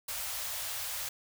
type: band-stop noise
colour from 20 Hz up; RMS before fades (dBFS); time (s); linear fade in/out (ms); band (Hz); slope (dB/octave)
white; -37; 0.08-1.09; 5; 130 to 520; 48
effects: none